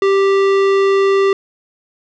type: tone with tanh clipping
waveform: sine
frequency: 392 Hz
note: G4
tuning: in tune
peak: -12 dBFS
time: 0.02-1.33 s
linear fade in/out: 2 ms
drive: 17 dB
effects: none